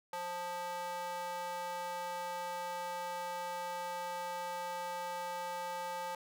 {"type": "tone with high-pass filter", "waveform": "square", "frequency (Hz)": 176.5, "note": "F3", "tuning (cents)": 19, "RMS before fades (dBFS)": -40, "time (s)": [0.13, 6.15], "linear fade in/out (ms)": 2, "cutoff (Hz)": 730, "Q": 9.3, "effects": []}